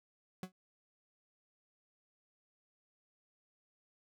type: tone with exponential decay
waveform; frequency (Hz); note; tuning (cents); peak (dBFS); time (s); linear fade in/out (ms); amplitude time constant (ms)
40% pulse; 185; F#3; 0; -35; 0.43-0.52; 2; 18
effects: none